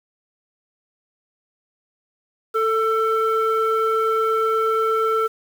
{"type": "tone pair together", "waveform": "sine", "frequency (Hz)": [443.2, 1338], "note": ["A4", "E6"], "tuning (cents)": [13, 25], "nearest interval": "octave + perfect fifth", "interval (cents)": 1912, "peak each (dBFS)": -18, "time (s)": [2.54, 5.28], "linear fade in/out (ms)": 20, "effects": ["tanh soft clip ceiling -13 dBFS", "7-bit"]}